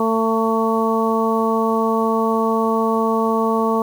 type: harmonic tone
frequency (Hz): 224.2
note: A3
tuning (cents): +33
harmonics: 1 / 2 / 3 / 4 / 5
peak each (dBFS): -20 / -20 / -25 / -24 / -22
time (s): 0-3.82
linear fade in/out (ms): 2
effects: 7-bit